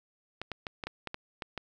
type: clicks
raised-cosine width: 0.3 ms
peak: -20 dBFS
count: 9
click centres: 0.416 / 0.517 / 0.668 / 0.838 / 0.87 / 1.073 / 1.144 / 1.422 / 1.577 s
effects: none